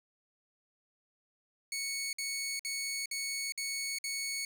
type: tone bursts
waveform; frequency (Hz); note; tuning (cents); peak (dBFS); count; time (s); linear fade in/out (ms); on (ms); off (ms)
15% pulse; 2217; C#7; 0; -28; 6; 1.72-4.45; 2; 410; 54
effects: none